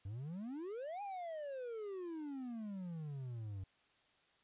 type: exponential two-way sweep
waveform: triangle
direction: up then down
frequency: 92.5 to 831 to 92.5 Hz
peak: -40 dBFS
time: 0.05-3.64 s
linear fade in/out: 5 ms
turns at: 1.02 s
effects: white hiss -72 dBFS RMS until 4.43 s + resampled to 8000 Hz